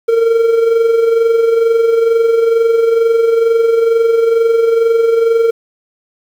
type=tone with amplitude modulation; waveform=triangle; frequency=458.2 Hz; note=A#4; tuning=30 cents flat; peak=-4 dBFS; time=0.08-5.51 s; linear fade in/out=10 ms; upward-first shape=sine; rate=22.2 Hz; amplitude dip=50%; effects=7-bit